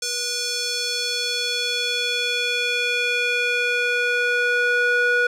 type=tone with band-pass filter sweep; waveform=square; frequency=485.9 Hz; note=B4; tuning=28 cents flat; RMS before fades=-22 dBFS; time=0.02-5.27 s; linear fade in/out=5 ms; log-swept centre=5900 to 1400 Hz; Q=2; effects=none